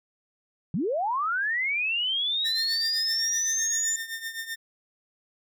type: linear sweep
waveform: sine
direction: up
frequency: 140 to 7130 Hz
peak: -24 dBFS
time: 0.74-3.96 s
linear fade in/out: 2 ms
type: tone with tremolo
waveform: sawtooth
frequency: 1813 Hz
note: A#6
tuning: 49 cents flat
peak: -26 dBFS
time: 2.44-4.56 s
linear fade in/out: 20 ms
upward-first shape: triangle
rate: 7.8 Hz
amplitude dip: 80%
effects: none